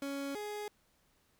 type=tone pair in turn; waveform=30% pulse; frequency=278.5 / 417.3 Hz; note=C#4 / G#4; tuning=+8 / +8 cents; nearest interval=perfect fifth; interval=700 cents; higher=second; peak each=-34 / -36 dBFS; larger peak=first; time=0.02-0.35 / 0.35-0.68 s; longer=neither; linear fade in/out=2 ms; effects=pink hiss -72 dBFS RMS until 1.39 s